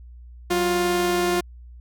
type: tone pair together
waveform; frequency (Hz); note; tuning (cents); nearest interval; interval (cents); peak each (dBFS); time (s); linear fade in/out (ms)
sawtooth; 186.57 / 352.2; F#3 / F4; +15 / +15; major seventh; 1100; -25 / -16; 0.5-1.41; 10
effects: added 60 Hz sine -40 dBFS peak until 1.8 s